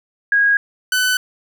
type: tone pair in turn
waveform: sine / sawtooth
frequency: 1643 / 1503.4 Hz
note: G#6 / F#6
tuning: -19 / +27 cents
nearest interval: major second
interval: 154 cents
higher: first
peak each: -11 dBFS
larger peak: neither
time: 0.32-0.57 / 0.92-1.17 s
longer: neither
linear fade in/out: 2 ms
effects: none